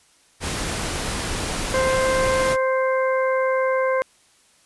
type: noise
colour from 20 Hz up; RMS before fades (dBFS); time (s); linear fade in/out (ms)
pink; -26; 0.4-2.57; 50
type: harmonic tone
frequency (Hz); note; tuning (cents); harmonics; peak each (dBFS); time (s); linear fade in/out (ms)
523.3; C5; 0; 1 / 2 / 3 / 4; -19 / -25 / -29 / -31; 1.74-4.02; 0
effects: white hiss -57 dBFS RMS until 4.65 s + resampled to 24000 Hz